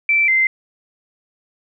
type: tone pair in turn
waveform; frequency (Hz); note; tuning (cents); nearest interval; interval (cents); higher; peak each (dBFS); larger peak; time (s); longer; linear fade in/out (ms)
sine; 2333 / 2078; D7 / C7; -12 / -12; major second; 200; first; -12; neither; 0.09-0.28 / 0.28-0.47; neither; 2
effects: none